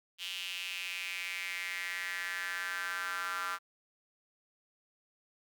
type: tone with high-pass filter sweep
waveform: square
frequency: 91.5 Hz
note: F#2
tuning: 19 cents flat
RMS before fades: -38 dBFS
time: 0.18-3.59 s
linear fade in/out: 50 ms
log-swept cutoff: 3000 to 1300 Hz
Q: 4.8
effects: none